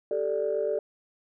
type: chord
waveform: sine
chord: G suspended second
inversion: none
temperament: equal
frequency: 392 / 440 / 587.3 Hz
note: G4 / A4 / D5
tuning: 0 / 0 / 0 cents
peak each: -31 / -28 / -28 dBFS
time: 0.11-0.79 s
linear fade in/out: 2 ms
effects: tanh soft clip ceiling -17 dBFS